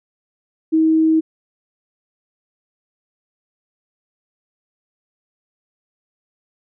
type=tone; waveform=sine; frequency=318.7 Hz; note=D#4; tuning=42 cents sharp; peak=-11 dBFS; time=0.72-1.21 s; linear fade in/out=20 ms; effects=none